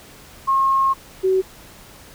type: tone pair in turn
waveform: sine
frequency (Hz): 1078 / 377.6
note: C#6 / F#4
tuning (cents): -49 / +35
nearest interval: octave + tritone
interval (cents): 1816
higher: first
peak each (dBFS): -14 / -14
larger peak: neither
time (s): 0.47-0.94 / 1.23-1.42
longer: first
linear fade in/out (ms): 20
effects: pink hiss -44 dBFS RMS until 2.14 s